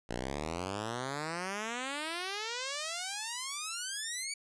5% pulse exponential sweep, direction up, 56.9 to 2300 Hz, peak -24 dBFS, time 0.09-4.34 s, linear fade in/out 5 ms, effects resampled to 22050 Hz

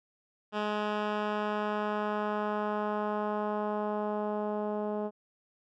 10% pulse tone with low-pass filter sweep, 210 Hz, G#3, 19 cents sharp, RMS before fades -32 dBFS, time 0.52-5.11 s, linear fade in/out 50 ms, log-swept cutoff 2900 to 610 Hz, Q 1, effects none

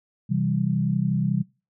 sine chord, C major, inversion none, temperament equal, 130.81 / 164.81 / 196 Hz, C3 / E3 / G3, 0 / 0 / 0 cents, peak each -25 dBFS, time 0.29-1.43 s, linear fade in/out 20 ms, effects noise-tail reverb RT60 0.3 s tail -23 dB re dry

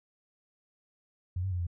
sine tone with pitch steps, 90.2 / 95.6 / 89.5 / 86.8 Hz, F#2 / G2 / F2 / F2, -44 / -43 / +43 / -10 cents, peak -29 dBFS, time 1.36-1.668 s, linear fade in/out 5 ms, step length 77 ms, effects none

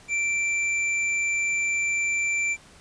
sine tone with tanh clipping, 2346 Hz, D7, 2 cents flat, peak -24 dBFS, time 0.08-2.57 s, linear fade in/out 50 ms, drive 17 dB, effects pink hiss -51 dBFS RMS until 2.8 s + resampled to 22050 Hz

